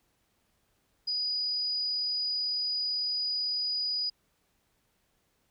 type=tone; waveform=sine; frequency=4931 Hz; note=D#8; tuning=16 cents flat; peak=-28 dBFS; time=1.07-4.1 s; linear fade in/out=10 ms; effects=pink hiss -73 dBFS RMS until 5.5 s